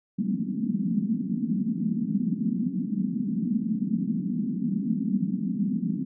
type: band-pass noise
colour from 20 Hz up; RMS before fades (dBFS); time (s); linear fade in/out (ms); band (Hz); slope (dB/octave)
white; -27; 0.18-6.05; 10; 180 to 240; 48
effects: none